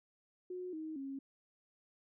sine tone with pitch steps, 363.6 / 314.7 / 272.4 Hz, F#4 / D#4 / C#4, -30 / +20 / -30 cents, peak -40 dBFS, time 0.5-1.19 s, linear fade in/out 5 ms, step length 230 ms, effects none

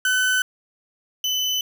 35% pulse tone pair in turn, 1510 / 3014 Hz, F#6 / F#7, +35 / +31 cents, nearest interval octave, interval 1196 cents, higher second, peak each -16 / -19 dBFS, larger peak first, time 0.05-0.42 / 1.24-1.61 s, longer neither, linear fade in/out 2 ms, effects none

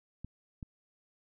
clicks, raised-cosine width 5 ms, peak -29 dBFS, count 2, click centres 0.246 / 0.628 s, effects none

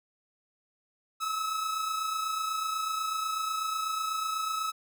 45% pulse tone pair together, 1267.9 / 1296 Hz, D#6 / E6, +32 / -30 cents, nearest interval unison, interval 38 cents, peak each -38 / -30 dBFS, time 1.2-4.72 s, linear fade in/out 20 ms, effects none

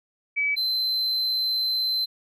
sine / triangle tone pair in turn, 2289 / 4079 Hz, D7 / C8, -45 / -45 cents, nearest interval minor seventh, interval 1000 cents, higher second, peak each -21 dBFS, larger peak neither, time 0.36-0.56 / 0.56-2.06 s, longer second, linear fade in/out 20 ms, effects none

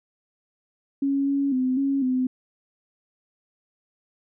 sine tone with pitch steps, 276.8 / 278.7 / 256.6 / 275.2 / 255.7 Hz, C#4 / C#4 / C4 / C#4 / C4, -2 / +9 / -34 / -12 / -40 cents, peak -20 dBFS, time 1.02-2.27 s, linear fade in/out 5 ms, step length 250 ms, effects none

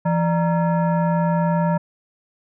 sine tone with frequency modulation, 169 Hz, E3, 43 cents sharp, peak -16 dBFS, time 0.05-1.78 s, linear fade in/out 10 ms, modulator 765 Hz, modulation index 0.89, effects none

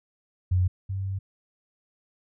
sine tone pair in turn, 91.1 / 96.52 Hz, F#2 / G2, -26 / -26 cents, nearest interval minor second, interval 100 cents, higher second, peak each -19 / -27 dBFS, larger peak first, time 0.51-0.68 / 0.89-1.19 s, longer second, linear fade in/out 10 ms, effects none

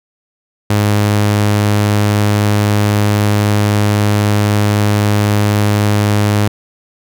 sawtooth tone, 103.83 Hz, G#2, in tune, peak -6 dBFS, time 0.7-6.48 s, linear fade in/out 5 ms, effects none

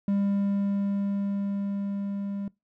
triangle tone with level ramp, 199.7 Hz, G3, 32 cents sharp, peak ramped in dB -20 to -28 dBFS, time 0.08-2.48 s, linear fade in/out 2 ms, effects noise-tail reverb RT60 0.2 s tail -22 dB re dry

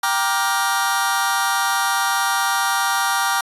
sawtooth chord, G minor seventh, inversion none, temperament just, 784 / 940.8 / 1176 / 1411.2 Hz, G5 / Bb5 / D6 / F6, 0 / +16 / +2 / +18 cents, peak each -19 dBFS, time 0.03-3.41 s, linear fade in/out 5 ms, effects resampled to 32000 Hz

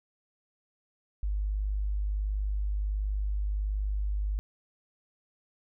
sine tone, 50.7 Hz, G#1, 41 cents flat, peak -27 dBFS, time 1.23-4.39 s, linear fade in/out 0 ms, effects none

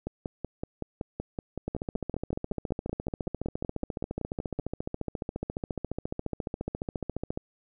two click trains, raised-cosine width 2 ms, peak -18 / -19 dBFS, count 83 / 25, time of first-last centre 1.68-7.374 / 0.07-4.59 s, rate 14.4 / 5.31 Hz, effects none

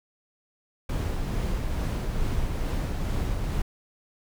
brown noise with tremolo, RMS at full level -26 dBFS, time 0.89-3.62 s, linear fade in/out 5 ms, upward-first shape triangle, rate 2.3 Hz, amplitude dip 30%, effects none

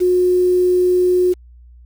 sine tone with quantisation, 361.8 Hz, F#4, 39 cents flat, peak -11 dBFS, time 0-1.34 s, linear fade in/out 20 ms, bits 6, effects added 60 Hz sine -40 dBFS peak until 1.85 s

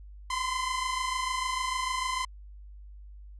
sawtooth tone pair together, 1012.3 / 1039 Hz, B5 / C6, +42 / -12 cents, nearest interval unison, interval 46 cents, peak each -29 / -27 dBFS, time 0.3-2.25 s, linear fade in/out 5 ms, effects added 50 Hz sine -44 dBFS peak until 3.39 s + resampled to 22050 Hz

